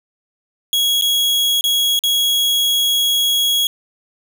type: tone with dropouts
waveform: 40% pulse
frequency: 3322 Hz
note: G#7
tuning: in tune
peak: -13 dBFS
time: 0.73-3.67 s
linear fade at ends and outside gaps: 1 ms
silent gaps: 1.012-1.021 / 1.61-1.64 / 1.991-2.037 s
effects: none